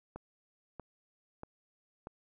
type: click train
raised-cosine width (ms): 1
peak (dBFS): -29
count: 4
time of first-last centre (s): 0.16-2.071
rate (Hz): 1.57
effects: none